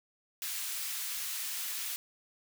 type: high-pass noise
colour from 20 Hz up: white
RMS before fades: -37 dBFS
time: 0.42-1.96 s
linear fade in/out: 0 ms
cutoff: 1600 Hz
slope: 12 dB/octave
effects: none